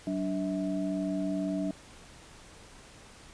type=tone cluster; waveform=sine; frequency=188.3 / 290.4 / 647 Hz; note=F#3 / D4 / E5; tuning=+31 / -19 / -32 cents; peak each=-33 / -31 / -37 dBFS; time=0.07-1.71 s; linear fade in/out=2 ms; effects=pink hiss -52 dBFS RMS until 3.33 s + resampled to 22050 Hz